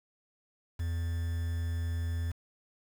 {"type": "tone with quantisation", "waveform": "triangle", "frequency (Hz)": 84.1, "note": "E2", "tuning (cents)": 35, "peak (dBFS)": -28, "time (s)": [0.79, 2.32], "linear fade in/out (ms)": 10, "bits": 8, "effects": []}